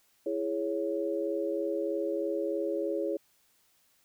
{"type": "chord", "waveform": "sine", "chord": "C# minor", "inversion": "first", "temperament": "just", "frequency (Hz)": [332.6, 415.8, 554.4], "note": ["E4", "G#4", "C#5"], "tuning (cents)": [16, 2, 0], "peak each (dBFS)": -33, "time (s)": [0.26, 3.17], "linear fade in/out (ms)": 5, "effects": ["white hiss -68 dBFS RMS until 4.04 s"]}